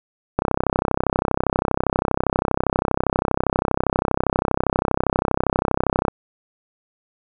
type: click train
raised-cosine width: 1 ms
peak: -3 dBFS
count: 186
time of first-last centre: 0.39-6.082 s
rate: 32.5 Hz
effects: none